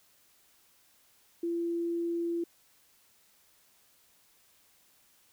sine tone, 339.7 Hz, F4, 48 cents flat, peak -29 dBFS, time 1.43-2.44 s, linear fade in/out 5 ms, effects white hiss -65 dBFS RMS until 5.32 s

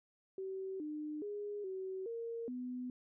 sine tone with pitch steps, 382.2 / 302.6 / 412.1 / 378.5 / 462.4 / 249.9 Hz, G4 / D#4 / G#4 / F#4 / A#4 / B3, -44 / -48 / -13 / +39 / -14 / +21 cents, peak -39 dBFS, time 0.38-2.9 s, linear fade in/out 2 ms, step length 420 ms, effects none

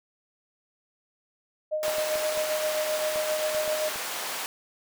sine tone with tremolo, 616 Hz, D#5, 17 cents flat, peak -24 dBFS, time 1.71-3.9 s, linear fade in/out 20 ms, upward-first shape sine, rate 7.6 Hz, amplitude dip 45%
pink high-pass noise, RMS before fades -33 dBFS, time 1.83-4.46 s, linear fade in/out 0 ms, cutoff 660 Hz, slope 12 dB/octave
clicks, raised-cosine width 1 ms, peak -26 dBFS, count 8, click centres 1.881 / 1.983 / 2.157 / 2.375 / 3.159 / 3.548 / 3.678 / 3.959 s
effects none

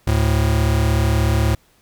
square tone pair together, 73.42 / 110 Hz, D2 / A2, 0 / 0 cents, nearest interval perfect fifth, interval 700 cents, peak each -18 dBFS, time 0.07-1.55 s, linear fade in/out 5 ms, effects pink hiss -57 dBFS RMS until 1.81 s

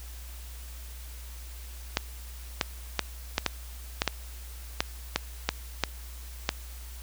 clicks, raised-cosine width 0.2 ms, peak -6 dBFS, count 12, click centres 1.971 / 2.612 / 2.993 / 3.381 / 3.463 / 4.019 / 4.077 / 4.805 / 5.16 / 5.49 / 5.837 / 6.491 s, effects added 60 Hz sine -40 dBFS peak until 7.02 s + white hiss -49 dBFS RMS until 7.02 s

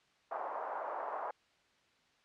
pink band-pass noise, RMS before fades -40 dBFS, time 0.31-1.31 s, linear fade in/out 5 ms, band 620 to 1100 Hz, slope 24 dB/octave, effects white hiss -70 dBFS RMS until 2.24 s + low-pass 4000 Hz 12 dB/octave

